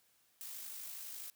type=noise with amplitude modulation; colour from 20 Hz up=blue; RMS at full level=-45 dBFS; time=0.41-1.3 s; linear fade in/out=0 ms; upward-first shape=sine; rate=52.1 Hz; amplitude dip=35%; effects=white hiss -72 dBFS RMS until 1.35 s + high-pass 60 Hz 12 dB/octave